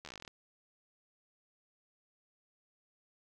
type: slowing click train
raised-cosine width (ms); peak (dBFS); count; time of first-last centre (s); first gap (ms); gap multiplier
0.2; -29; 13; 0.05-0.278; 12; 1.08
effects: none